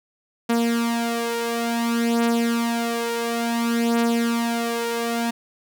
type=beating tone pair; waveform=sawtooth; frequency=233.1 / 233.67 Hz; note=A#3 / A#3; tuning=0 / +4 cents; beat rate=0.57 Hz; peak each=-18 / -21 dBFS; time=0.49-5.31 s; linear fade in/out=10 ms; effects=none